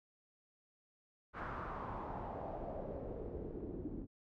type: noise with low-pass filter sweep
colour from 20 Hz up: pink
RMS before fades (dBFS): -44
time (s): 1.33-4.07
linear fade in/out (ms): 50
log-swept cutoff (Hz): 1400 to 290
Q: 3.1
effects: none